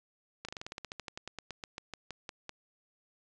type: slowing click train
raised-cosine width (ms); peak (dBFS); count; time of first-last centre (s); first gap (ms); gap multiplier
0.2; -23; 22; 0.45-2.494; 36; 1.09
effects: resampled to 22050 Hz